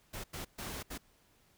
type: noise bursts at uneven times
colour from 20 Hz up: pink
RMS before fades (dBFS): -42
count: 4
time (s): 0.13-0.24 / 0.33-0.45 / 0.58-0.83 / 0.9-0.98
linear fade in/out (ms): 10
effects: pink hiss -68 dBFS RMS until 1.57 s